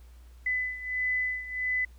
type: beating tone pair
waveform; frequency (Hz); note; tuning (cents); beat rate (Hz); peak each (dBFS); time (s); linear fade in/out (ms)
sine; 2005 / 2006.5; B6 / B6; +26 / +27; 1.5; -29 / -33; 0.46-1.85; 5
effects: added 60 Hz sine -48 dBFS peak until 1.98 s + pink hiss -64 dBFS RMS until 1.98 s